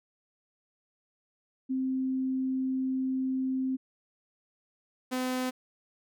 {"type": "tone pair in turn", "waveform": ["sine", "sawtooth"], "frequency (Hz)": [261.6, 254.9], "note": ["C4", "C4"], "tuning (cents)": [0, -45], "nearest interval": "unison", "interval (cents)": 45, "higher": "first", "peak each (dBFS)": [-27, -25], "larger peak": "second", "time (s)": [[1.69, 3.77], [5.11, 5.51]], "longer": "first", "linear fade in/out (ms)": 20, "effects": []}